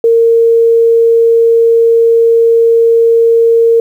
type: tone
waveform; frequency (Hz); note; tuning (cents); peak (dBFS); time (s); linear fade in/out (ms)
sine; 460; A#4; -23; -4; 0.04-3.8; 2
effects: 7-bit